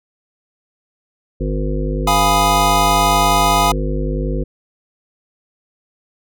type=harmonic tone; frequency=50.9 Hz; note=G#1; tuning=34 cents flat; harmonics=1 / 3 / 5 / 7 / 9 / 10; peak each=-19 / -24 / -26 / -27 / -29 / -29 dBFS; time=1.4-4.44 s; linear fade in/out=10 ms
type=chord; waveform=square; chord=F half-diminished seventh; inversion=none; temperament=equal; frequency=698.5 / 830.6 / 987.8 / 1244.5 Hz; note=F5 / Ab5 / Cb6 / Eb6; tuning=0 / 0 / 0 / 0 cents; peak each=-19 dBFS; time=2.07-3.72 s; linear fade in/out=5 ms
effects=none